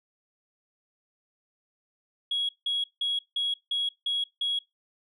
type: tone bursts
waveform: sine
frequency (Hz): 3322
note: G#7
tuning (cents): 0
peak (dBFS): -24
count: 7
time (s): 2.31-4.59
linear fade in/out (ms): 5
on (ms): 180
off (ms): 170
effects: noise-tail reverb RT60 0.2 s tail -23 dB re dry + tanh soft clip ceiling -21 dBFS